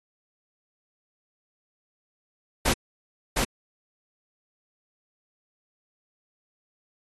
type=noise with echo; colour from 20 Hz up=pink; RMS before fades=-23 dBFS; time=2.65-2.74 s; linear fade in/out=10 ms; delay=710 ms; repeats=1; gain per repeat=-2 dB; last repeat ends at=3.45 s; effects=AAC 32 kbps

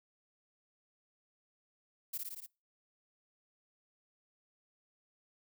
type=noise with echo; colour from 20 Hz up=violet; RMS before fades=-38 dBFS; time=2.13-2.18 s; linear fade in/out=10 ms; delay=57 ms; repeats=5; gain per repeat=-2 dB; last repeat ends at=2.465 s; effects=noise-tail reverb RT60 0.3 s tail -25 dB re dry

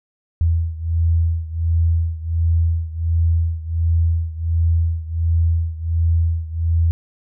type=beating tone pair; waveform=sine; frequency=82.41 / 83.81 Hz; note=E2 / E2; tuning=0 / +29 cents; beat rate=1.4 Hz; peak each=-17 / -20 dBFS; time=0.41-6.91 s; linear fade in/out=0 ms; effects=none

